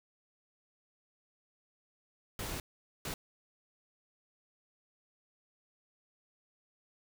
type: noise bursts at uneven times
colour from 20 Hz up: pink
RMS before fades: -39 dBFS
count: 2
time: 2.39-2.6 / 3.05-3.14 s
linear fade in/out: 2 ms
effects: none